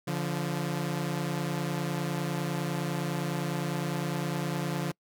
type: tone pair together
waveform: sawtooth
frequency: 144.2 / 174.04 Hz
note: D3 / F3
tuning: -31 / -6 cents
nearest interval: minor third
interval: 325 cents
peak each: -28 dBFS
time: 0.07-4.92 s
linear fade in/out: 10 ms
effects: noise-tail reverb RT60 0.1 s tail -26 dB re dry